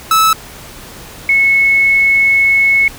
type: tone pair in turn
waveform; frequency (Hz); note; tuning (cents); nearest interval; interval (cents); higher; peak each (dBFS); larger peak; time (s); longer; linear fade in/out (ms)
45% pulse / sine; 1305 / 2195; E6 / C#7; -18 / -18; major sixth; 900; second; -7; neither; 0.11-0.33 / 1.29-2.88; second; 2
effects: pink hiss -33 dBFS RMS until 2.98 s